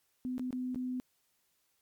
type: tone with dropouts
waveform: sine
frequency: 252.9 Hz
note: B3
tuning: 41 cents sharp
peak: -33 dBFS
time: 0.25-1 s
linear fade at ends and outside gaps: 0 ms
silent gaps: 0.381-0.395 / 0.507-0.528 / 0.746-0.758 s
effects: white hiss -75 dBFS RMS until 1.81 s + MP3 96 kbps